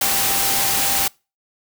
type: tone in noise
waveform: sine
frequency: 788 Hz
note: G5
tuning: 9 cents sharp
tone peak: -28 dBFS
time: 0.01-1.08 s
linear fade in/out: 5 ms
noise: white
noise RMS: -19 dBFS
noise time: 0.01-1.08 s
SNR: -12 dB
effects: noise-tail reverb RT60 0.3 s tail -26 dB re dry